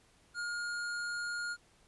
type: tone with hard clipping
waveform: sine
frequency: 1423 Hz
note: F6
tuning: 32 cents sharp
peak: -37 dBFS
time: 0.34-1.57 s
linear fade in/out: 50 ms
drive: 14 dB
effects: pink hiss -66 dBFS RMS until 1.87 s + resampled to 24000 Hz